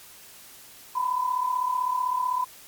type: tone pair together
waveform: sine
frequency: 973.2 / 1009 Hz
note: B5 / B5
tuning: -26 / +37 cents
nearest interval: minor second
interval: 63 cents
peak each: -29 / -24 dBFS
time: 0.95-2.45 s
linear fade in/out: 10 ms
effects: white hiss -48 dBFS RMS until 2.67 s + MP3 96 kbps